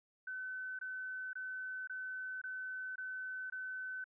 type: tone bursts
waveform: sine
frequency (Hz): 1517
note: F#6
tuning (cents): +43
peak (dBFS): -40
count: 7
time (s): 0.27-4.042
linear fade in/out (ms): 5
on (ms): 520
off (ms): 22
effects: none